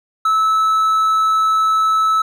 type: tone with hard clipping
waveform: triangle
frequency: 1304 Hz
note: E6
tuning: 19 cents flat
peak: -13 dBFS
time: 0.25-2.22 s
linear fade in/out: 5 ms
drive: 6 dB
effects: none